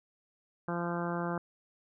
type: harmonic tone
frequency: 172.4 Hz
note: F3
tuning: 22 cents flat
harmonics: 1 / 2 / 3 / 4 / 5 / 6 / 7 / 8 / 9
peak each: -35 / -38 / -40 / -41 / -42 / -43 / -43 / -44 / -45 dBFS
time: 0.68-1.38 s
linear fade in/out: 2 ms
effects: none